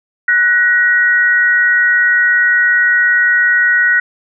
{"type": "tone pair together", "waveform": "sine", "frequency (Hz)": [1480, 1897.3], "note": ["F#6", "A#6"], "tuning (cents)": [0, 30], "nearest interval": "major third", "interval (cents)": 430, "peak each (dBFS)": -11, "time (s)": [0.28, 4], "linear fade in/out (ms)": 5, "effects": []}